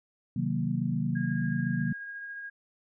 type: chord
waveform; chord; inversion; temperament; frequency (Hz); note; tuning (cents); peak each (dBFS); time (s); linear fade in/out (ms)
sine; C half-diminished seventh; none; equal with one note detuned; 130.81 / 156.74 / 185 / 233.1; C3 / Eb3 / Gb3 / Bb3; 0 / +13 / 0 / 0; -32; 0.36-1.93; 5
type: tone with tremolo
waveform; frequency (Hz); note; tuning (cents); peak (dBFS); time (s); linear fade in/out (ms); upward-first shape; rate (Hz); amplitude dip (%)
sine; 1633; G#6; -30; -36; 1.15-2.5; 10; triangle; 14; 30
effects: none